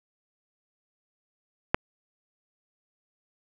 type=click; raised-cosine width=0.5 ms; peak=-4 dBFS; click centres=1.745 s; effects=none